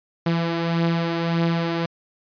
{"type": "beating tone pair", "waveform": "sawtooth", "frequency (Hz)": [167.3, 169], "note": ["E3", "E3"], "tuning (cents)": [26, 43], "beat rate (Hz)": 1.7, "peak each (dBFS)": [-17, -23], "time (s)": [0.26, 1.86], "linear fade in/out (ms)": 5, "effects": ["resampled to 11025 Hz"]}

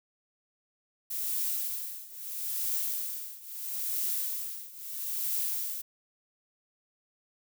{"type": "noise with tremolo", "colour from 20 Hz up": "violet", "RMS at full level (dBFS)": -30, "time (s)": [1.1, 5.82], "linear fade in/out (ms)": 10, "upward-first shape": "triangle", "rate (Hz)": 0.76, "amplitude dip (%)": 90, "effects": []}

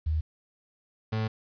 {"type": "tone pair in turn", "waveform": ["sine", "35% pulse"], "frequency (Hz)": [78.1, 109.73], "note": ["D#2", "A2"], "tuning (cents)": [7, -4], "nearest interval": "tritone", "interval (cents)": 589, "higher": "second", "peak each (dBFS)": [-24, -25], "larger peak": "first", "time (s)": [[0.06, 0.21], [1.12, 1.28]], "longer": "second", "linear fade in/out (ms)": 10, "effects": ["resampled to 11025 Hz", "10-bit"]}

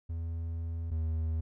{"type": "tone pair in turn", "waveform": "triangle", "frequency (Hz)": [82.8, 80.26], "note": ["E2", "E2"], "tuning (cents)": [8, -46], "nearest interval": "minor second", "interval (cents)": 54, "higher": "first", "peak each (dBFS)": [-31, -27], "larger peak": "second", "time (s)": [[0.09, 0.91], [0.91, 1.41]], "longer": "first", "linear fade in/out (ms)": 10, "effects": []}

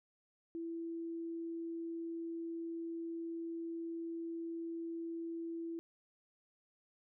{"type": "tone", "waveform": "sine", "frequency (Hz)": 332.7, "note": "E4", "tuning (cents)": 16, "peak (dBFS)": -39, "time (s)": [0.55, 5.79], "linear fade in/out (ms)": 0, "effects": []}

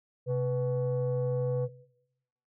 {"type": "tone pair together", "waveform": "sine", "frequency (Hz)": [130.98, 494.5], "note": ["C3", "B4"], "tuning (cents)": [2, 2], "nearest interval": "octave + major seventh", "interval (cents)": 2300, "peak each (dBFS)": [-27, -27], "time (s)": [0.26, 1.69], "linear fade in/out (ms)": 50, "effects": ["noise-tail reverb RT60 0.9 s tail -20 dB re dry", "tanh soft clip ceiling -23 dBFS"]}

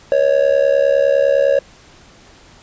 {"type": "tone with amplitude modulation", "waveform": "triangle", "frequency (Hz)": 554.4, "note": "C#5", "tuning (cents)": 0, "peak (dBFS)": -5, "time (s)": [0.12, 1.59], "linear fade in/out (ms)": 0, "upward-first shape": "sine", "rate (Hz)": 69.9, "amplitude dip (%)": 85, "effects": ["pink hiss -45 dBFS RMS until 2.62 s", "resampled to 16000 Hz"]}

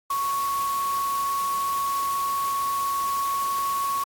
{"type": "tone in noise", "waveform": "sine", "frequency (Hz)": 1108.7, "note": "C#6", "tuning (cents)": 0, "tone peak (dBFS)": -23, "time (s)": [0.1, 4.04], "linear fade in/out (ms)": 5, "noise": "white", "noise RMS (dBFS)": -36, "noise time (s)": [0.1, 4.04], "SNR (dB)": 10, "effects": ["AAC 64 kbps"]}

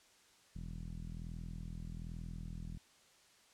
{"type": "tone with low-pass filter", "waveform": "sawtooth", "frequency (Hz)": 41.2, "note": "E1", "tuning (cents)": 0, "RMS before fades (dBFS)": -45, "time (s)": [0.55, 2.78], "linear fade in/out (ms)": 10, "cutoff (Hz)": 180, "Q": 2.8, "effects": ["white hiss -66 dBFS RMS until 3.53 s", "low-pass 8000 Hz 12 dB/octave"]}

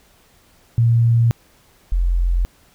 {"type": "tone pair in turn", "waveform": "sine", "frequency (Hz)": [116.54, 43.65], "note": ["A#2", "F1"], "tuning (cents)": [0, 0], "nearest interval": "octave + perfect fourth", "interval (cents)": 1700, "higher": "first", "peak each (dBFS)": [-11, -14], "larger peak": "first", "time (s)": [[0.78, 1.31], [1.92, 2.45]], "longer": "neither", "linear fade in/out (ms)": 0, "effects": ["pink hiss -54 dBFS RMS until 2.74 s"]}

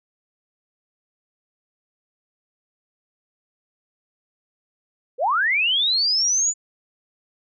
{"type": "linear sweep", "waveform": "sine", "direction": "up", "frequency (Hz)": [440.9, 7040], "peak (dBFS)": -17, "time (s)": [5.18, 6.54], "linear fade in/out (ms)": 50, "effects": []}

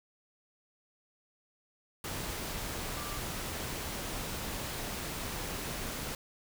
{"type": "tone in noise", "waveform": "sine", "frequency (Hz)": 1177, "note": "D6", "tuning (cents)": 3, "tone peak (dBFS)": -44, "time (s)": [2.97, 3.18], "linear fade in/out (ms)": 2, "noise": "pink", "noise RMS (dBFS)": -38, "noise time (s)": [2.04, 6.15], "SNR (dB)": -9, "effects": []}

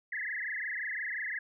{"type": "tone with frequency modulation", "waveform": "sine", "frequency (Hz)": 1869, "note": "A#6", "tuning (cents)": 4, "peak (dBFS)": -33, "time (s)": [0.12, 1.39], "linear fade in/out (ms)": 5, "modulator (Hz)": 25.7, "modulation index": 8, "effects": []}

